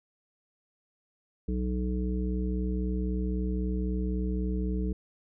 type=harmonic tone; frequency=61.9 Hz; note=B1; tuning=5 cents sharp; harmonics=1 / 3 / 5 / 7; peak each=-29 / -32 / -37 / -39 dBFS; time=1.48-4.93 s; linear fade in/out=5 ms; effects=none